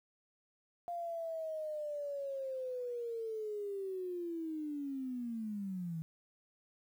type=linear sweep; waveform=sine; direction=down; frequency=698.5 to 157.7 Hz; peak=-37 dBFS; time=0.88-6.02 s; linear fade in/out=0 ms; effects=11-bit